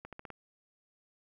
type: accelerating click train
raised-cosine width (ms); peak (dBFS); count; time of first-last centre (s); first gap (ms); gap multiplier
0.5; -29; 5; 0.05-0.303; 77; 0.87
effects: 11-bit